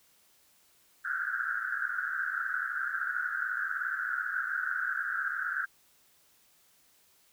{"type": "band-pass noise", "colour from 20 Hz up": "white", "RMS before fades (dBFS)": -33, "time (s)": [1.04, 5.66], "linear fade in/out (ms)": 20, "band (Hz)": [1400, 1600], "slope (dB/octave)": 96, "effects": ["white hiss -65 dBFS RMS until 7.32 s"]}